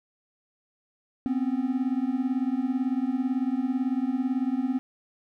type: beating tone pair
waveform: triangle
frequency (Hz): 249.8 / 267.8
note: B3 / C4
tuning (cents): +20 / +40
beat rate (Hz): 18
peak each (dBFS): -25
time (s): 1.26-4.79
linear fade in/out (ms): 0
effects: none